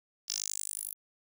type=tone with high-pass filter sweep; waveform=10% pulse; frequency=51 Hz; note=G#1; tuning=31 cents flat; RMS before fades=-37 dBFS; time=0.28-0.94 s; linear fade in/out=10 ms; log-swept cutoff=5200 to 12000 Hz; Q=4; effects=none